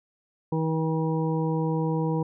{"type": "harmonic tone", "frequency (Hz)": 160, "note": "D#3", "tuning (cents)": 49, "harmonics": [1, 2, 3, 5, 6], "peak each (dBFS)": [-25, -30, -30, -38, -35], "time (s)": [0.52, 2.23], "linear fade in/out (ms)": 5, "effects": []}